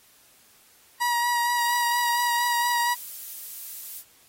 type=tone with vibrato; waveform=30% pulse; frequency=958 Hz; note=A#5; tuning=47 cents sharp; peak=-19 dBFS; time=1-2.95 s; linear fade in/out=20 ms; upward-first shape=sine; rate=4.3 Hz; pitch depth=18 cents each way
type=noise; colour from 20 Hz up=violet; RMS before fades=-36 dBFS; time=1.56-4.04 s; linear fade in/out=50 ms
effects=white hiss -57 dBFS RMS until 4.28 s + AAC 48 kbps